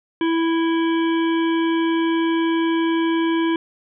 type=harmonic tone with a mistuned harmonic; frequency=329.6 Hz; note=E4; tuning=in tune; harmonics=1 / 3 / 5 / 7 / 9 / 10; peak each=-17 / -27 / -31 / -34 / -36 / -37 dBFS; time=0.21-3.56 s; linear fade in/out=2 ms; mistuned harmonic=9; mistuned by=+37 cents; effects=none